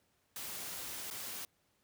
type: noise with dropouts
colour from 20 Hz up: white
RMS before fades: -43 dBFS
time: 0.36-1.45 s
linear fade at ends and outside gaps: 1 ms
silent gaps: 1.102-1.11 s
effects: pink hiss -75 dBFS RMS until 1.83 s + high-pass 60 Hz 12 dB/octave